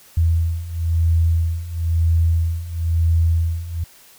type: beating tone pair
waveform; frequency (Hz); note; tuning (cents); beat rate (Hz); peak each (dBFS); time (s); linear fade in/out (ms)
sine; 82.2 / 83.2; E2 / E2; -4 / +17; 1; -20 / -17; 0.17-3.84; 5
effects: white hiss -48 dBFS RMS until 4.18 s